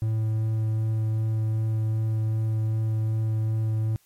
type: tone with vibrato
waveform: triangle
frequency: 110 Hz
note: A2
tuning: in tune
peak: -20 dBFS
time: 0.02-3.96 s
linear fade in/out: 0 ms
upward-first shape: sine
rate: 2.6 Hz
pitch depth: 8 cents each way
effects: white hiss -63 dBFS RMS until 4.05 s + MP3 64 kbps